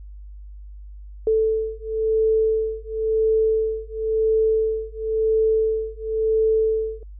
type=beating tone pair; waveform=sine; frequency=440 / 440.96 Hz; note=A4 / A4; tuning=0 / +4 cents; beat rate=0.96 Hz; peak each=-21 dBFS; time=1.27-7.03 s; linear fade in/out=2 ms; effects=added 50 Hz sine -36 dBFS peak until 7.19 s